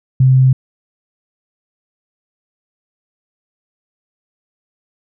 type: tone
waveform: sine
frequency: 130.6 Hz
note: C3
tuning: 3 cents flat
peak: -6 dBFS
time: 0.2-0.53 s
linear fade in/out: 5 ms
effects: none